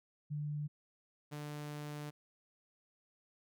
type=tone pair in turn; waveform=sine / sawtooth; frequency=148.2 / 148.2 Hz; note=D3 / D3; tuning=+16 / +16 cents; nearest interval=unison; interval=0 cents; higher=neither; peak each=-36 / -38 dBFS; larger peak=first; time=0.3-0.68 / 1.31-2.11 s; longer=second; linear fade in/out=20 ms; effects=none